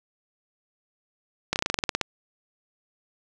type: slowing click train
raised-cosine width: 0.2 ms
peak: -6 dBFS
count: 12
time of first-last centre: 1.53-2.013 s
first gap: 29 ms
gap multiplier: 1.08
effects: none